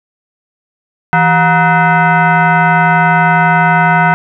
sine tone with frequency modulation, 390 Hz, G4, 9 cents flat, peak -6 dBFS, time 1.13-4.14 s, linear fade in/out 0 ms, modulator 554 Hz, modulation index 2.6, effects none

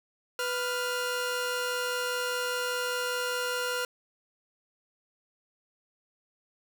sawtooth tone pair together, 496 / 1403 Hz, B4 / F6, +7 / +8 cents, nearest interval octave + tritone, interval 1801 cents, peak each -28 / -28 dBFS, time 0.39-3.85 s, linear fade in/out 2 ms, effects none

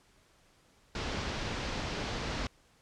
pink low-pass noise, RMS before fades -36 dBFS, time 0.95-2.47 s, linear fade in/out 2 ms, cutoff 5700 Hz, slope 24 dB/octave, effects pink hiss -65 dBFS RMS until 2.81 s + low-pass 9000 Hz 12 dB/octave

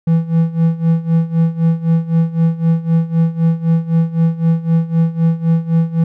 triangle tone with tremolo, 164.81 Hz, E3, in tune, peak -6 dBFS, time 0.07-6.04 s, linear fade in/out 5 ms, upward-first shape sine, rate 3.9 Hz, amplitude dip 85%, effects none

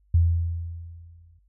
sine tone with exponential decay, 84.4 Hz, E2, 41 cents sharp, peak -14 dBFS, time 0.14-1.39 s, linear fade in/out 5 ms, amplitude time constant 270 ms, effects noise-tail reverb RT60 0.1 s tail -23 dB re dry + added 50 Hz sine -59 dBFS peak until 1.48 s

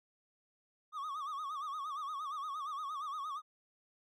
triangle tone with vibrato, 1174.7 Hz, D6, in tune, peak -36 dBFS, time 0.92-3.42 s, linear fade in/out 50 ms, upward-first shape sine, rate 8.6 Hz, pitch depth 130 cents each way, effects none

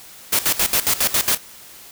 white noise with tremolo, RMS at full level -17 dBFS, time 0.32-1.38 s, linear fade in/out 10 ms, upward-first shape square, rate 7.3 Hz, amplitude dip 80%, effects white hiss -42 dBFS RMS until 1.91 s

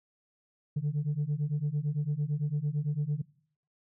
sine beating tone pair, 143.1 / 152 Hz, D3 / D#3, -45 / -40 cents, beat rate 8.9 Hz, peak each -29 dBFS, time 0.76-3.22 s, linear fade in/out 10 ms, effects noise-tail reverb RT60 0.6 s tail -23 dB re dry + tanh soft clip ceiling -24 dBFS

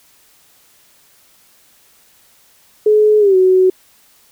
sine tone with pitch glide, 425.4 to 372.5 Hz, G#4 to F#4, +42 to +12 cents, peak -7 dBFS, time 2.86-3.7 s, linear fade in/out 5 ms, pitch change -230 cents, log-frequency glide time 3.19-3.36 s, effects white hiss -51 dBFS RMS until 4.31 s

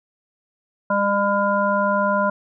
harmonic tone, 201.5 Hz, G3, 48 cents sharp, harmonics 1 / 3 / 5 / 7, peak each -24 / -21 / -21 / -24 dBFS, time 0.9-2.3 s, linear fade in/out 5 ms, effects none

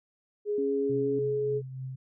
sine tone with pitch glide, 415.3 to 423 Hz, G#4 to G#4, 0 to +32 cents, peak -26 dBFS, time 0.45-1.62 s, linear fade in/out 50 ms, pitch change +32 cents, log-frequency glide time 0.94-1.26 s
sine tone with vibrato, 276 Hz, C#4, 7 cents flat, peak -31 dBFS, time 0.58-1.19 s, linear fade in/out 2 ms, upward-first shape triangle, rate 8.4 Hz, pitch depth 10 cents each way
sine tone with tremolo, 130.81 Hz, C3, in tune, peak -33 dBFS, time 0.89-1.96 s, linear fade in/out 10 ms, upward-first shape triangle, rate 3.4 Hz, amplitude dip 50%
effects none

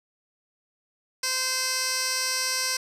15% pulse tone with band-pass filter, 517 Hz, C5, 21 cents flat, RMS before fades -27 dBFS, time 1.23-2.77 s, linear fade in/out 5 ms, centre 6000 Hz, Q 1.4, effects none

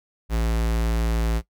square tone, 56.3 Hz, A1, 40 cents sharp, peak -21 dBFS, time 0.29-1.42 s, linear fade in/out 50 ms, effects noise-tail reverb RT60 0.1 s tail -17 dB re dry

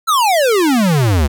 square exponential sweep, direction down, 1373 to 66.8 Hz, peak -11 dBFS, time 0.07-1.28 s, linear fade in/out 20 ms, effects none

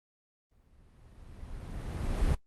brown noise with exponential growth, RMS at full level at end -26 dBFS, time 0.51-2.35 s, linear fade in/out 5 ms, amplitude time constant 400 ms, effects noise-tail reverb RT60 0.1 s tail -17 dB re dry + Opus 32 kbps

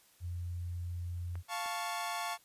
sine tone, 87.31 Hz, F2, in tune, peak -36 dBFS, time 0.2-1.43 s, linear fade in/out 50 ms
clicks, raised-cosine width 0.5 ms, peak -35 dBFS, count 2, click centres 1.355 / 1.66 s
sawtooth chord, F augmented, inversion none, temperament equal, 698.5 / 880 / 1108.7 Hz, F5 / A5 / C#6, 0 / 0 / 0 cents, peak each -36 dBFS, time 1.48-2.38 s, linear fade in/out 50 ms
effects white hiss -65 dBFS RMS until 2.44 s + resampled to 32000 Hz

